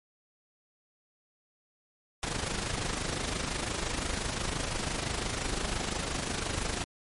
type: noise with amplitude modulation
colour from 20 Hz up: pink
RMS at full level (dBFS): -30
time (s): 2.23-6.84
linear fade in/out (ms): 0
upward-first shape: sine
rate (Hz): 25.8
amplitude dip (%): 60
effects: low-pass 11000 Hz 12 dB/octave + MP3 48 kbps